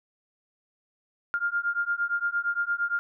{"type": "beating tone pair", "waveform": "sine", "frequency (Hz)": [1400, 1408.7], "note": ["F6", "F6"], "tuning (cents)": [4, 15], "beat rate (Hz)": 8.7, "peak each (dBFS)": -28, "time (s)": [1.34, 2.99], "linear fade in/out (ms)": 0, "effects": []}